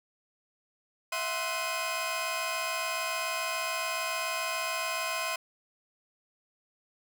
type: tone cluster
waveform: sawtooth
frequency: 655 / 722 / 1045 / 1501 / 2508 Hz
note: E5 / F#5 / C6 / F#6 / D#7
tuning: -11 / -43 / -2 / +24 / +13 cents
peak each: -33 / -38 / -31 / -37 / -32 dBFS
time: 1.12-5.36 s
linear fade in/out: 5 ms
effects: none